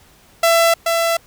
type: tone with echo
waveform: sawtooth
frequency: 669 Hz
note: E5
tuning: 25 cents sharp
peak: -7 dBFS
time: 0.43-0.74 s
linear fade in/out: 5 ms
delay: 430 ms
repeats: 1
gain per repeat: -4 dB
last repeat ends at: 1.17 s
effects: pink hiss -50 dBFS RMS until 1.26 s